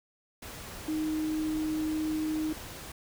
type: tone in noise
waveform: sine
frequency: 311.1 Hz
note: D#4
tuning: in tune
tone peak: -28 dBFS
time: 0.88-2.53 s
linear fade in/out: 5 ms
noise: pink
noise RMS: -43 dBFS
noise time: 0.42-2.92 s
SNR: +12 dB
effects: none